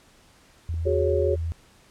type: tone with vibrato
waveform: sine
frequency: 82.41 Hz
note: E2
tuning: in tune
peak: -25 dBFS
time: 0.69-1.52 s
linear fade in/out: 0 ms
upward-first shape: triangle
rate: 9.3 Hz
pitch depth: 10 cents each way
type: clicks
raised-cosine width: 3 ms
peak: -32 dBFS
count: 6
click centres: 0.741 / 0.859 / 0.895 / 1.01 / 1.141 / 1.197 s
type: chord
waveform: sine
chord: F# suspended second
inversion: none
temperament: equal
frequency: 370 / 415.3 / 554.4 Hz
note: F#4 / G#4 / C#5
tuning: 0 / 0 / 0 cents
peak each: -25 dBFS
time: 0.85-1.36 s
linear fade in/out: 20 ms
effects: pink hiss -56 dBFS RMS until 1.9 s + low-pass 10000 Hz 12 dB/octave